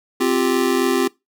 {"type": "chord", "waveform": "square", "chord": "C suspended fourth", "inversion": "none", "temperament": "just", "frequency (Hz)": [261.6, 348.8, 392.4], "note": ["C4", "F4", "G4"], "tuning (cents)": [0, -2, 2], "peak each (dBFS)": -21, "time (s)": [0.2, 1.08], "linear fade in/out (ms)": 10, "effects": ["noise-tail reverb RT60 0.2 s tail -22 dB re dry"]}